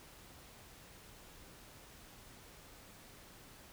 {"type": "silence", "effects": ["pink hiss -57 dBFS RMS until 3.72 s"]}